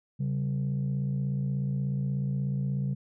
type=tone pair together; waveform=sine; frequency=136.6 / 193.18 Hz; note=C#3 / G3; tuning=-25 / -25 cents; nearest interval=tritone; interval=600 cents; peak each=-26 / -31 dBFS; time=0.19-2.95 s; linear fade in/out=20 ms; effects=tanh soft clip ceiling -23 dBFS